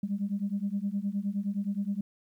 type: beating tone pair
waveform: sine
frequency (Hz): 196.1 / 205.7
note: G3 / G#3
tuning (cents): +1 / -16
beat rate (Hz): 9.6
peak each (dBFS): -31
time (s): 0.03-2.01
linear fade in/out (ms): 5
effects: tanh soft clip ceiling -21 dBFS + 11-bit